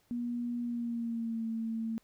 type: tone with pitch glide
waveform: sine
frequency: 240 to 225.2 Hz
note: B3 to A3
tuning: -49 to +40 cents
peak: -32 dBFS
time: 0.11-1.98 s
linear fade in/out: 0 ms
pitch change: -111 cents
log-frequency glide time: 0.61-1.46 s
effects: pink hiss -70 dBFS RMS until 2.03 s